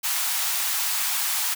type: high-pass noise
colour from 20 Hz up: white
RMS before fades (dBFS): -25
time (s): 0.03-1.55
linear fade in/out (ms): 20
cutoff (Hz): 730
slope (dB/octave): 48
effects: none